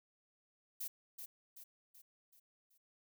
violet noise with echo, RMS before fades -42 dBFS, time 0.8-0.88 s, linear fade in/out 10 ms, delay 380 ms, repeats 5, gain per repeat -6 dB, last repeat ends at 2.78 s, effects none

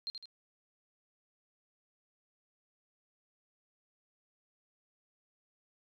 sine tone with echo, 4186 Hz, C8, in tune, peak -35 dBFS, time 0.07-0.1 s, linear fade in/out 0 ms, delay 78 ms, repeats 2, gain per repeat -6 dB, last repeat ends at 0.256 s, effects none

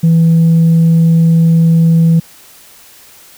sine tone, 164.81 Hz, E3, in tune, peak -3 dBFS, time 0.03-2.2 s, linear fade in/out 10 ms, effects tanh soft clip ceiling -3 dBFS + white hiss -40 dBFS RMS until 3.37 s

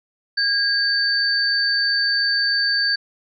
sine tone pair together, 1630 / 4563 Hz, G#6 / C#8, -33 / +49 cents, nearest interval octave + tritone, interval 1782 cents, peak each -20 / -19 dBFS, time 0.37-2.96 s, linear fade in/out 10 ms, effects none

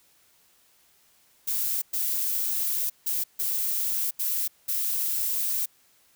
violet noise bursts at uneven times, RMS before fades -27 dBFS, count 6, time 1.47-1.82 / 1.93-2.9 / 3.06-3.24 / 3.39-4.11 / 4.19-4.48 / 4.68-5.66 s, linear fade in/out 10 ms, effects white hiss -62 dBFS RMS until 6.15 s

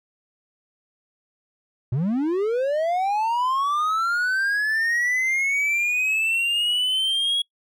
triangle linear sweep, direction up, 112.8 to 3334 Hz, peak -18 dBFS, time 1.92-7.42 s, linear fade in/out 5 ms, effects noise-tail reverb RT60 0.1 s tail -26 dB re dry

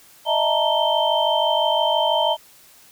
sine tone cluster, 613 / 659 / 886 / 939 / 3117 Hz, D#5 / E5 / A5 / A#5 / G7, -26 / -1 / +12 / +12 / -11 cents, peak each -23 dBFS, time 0.25-2.37 s, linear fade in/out 50 ms, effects white hiss -50 dBFS RMS until 2.91 s

